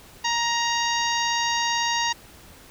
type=harmonic tone; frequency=938 Hz; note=A#5; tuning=11 cents sharp; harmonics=1 / 2 / 3 / 4 / 5 / 6 / 7; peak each=-25 / -28 / -30 / -31 / -32 / -33 / -33 dBFS; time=0.24-2.13 s; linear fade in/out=10 ms; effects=pink hiss -48 dBFS RMS until 2.7 s